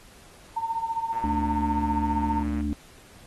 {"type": "tone with tremolo", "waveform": "sine", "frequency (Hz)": 909, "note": "A#5", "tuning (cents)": -44, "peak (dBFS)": -22, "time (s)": [0.56, 2.43], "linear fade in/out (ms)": 10, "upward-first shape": "triangle", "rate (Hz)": 15, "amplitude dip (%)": 80}
{"type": "click train", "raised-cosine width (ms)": 0.5, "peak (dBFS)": -29, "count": 174, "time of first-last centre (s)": [1.13, 2.609], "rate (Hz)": 117}
{"type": "harmonic tone", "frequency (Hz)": 73.42, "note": "D2", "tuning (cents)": 0, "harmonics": [1, 3, 4], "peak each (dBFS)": [-29, -29, -29], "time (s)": [1.24, 2.73], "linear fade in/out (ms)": 0}
{"effects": ["pink hiss -52 dBFS RMS until 3.26 s", "AAC 32 kbps"]}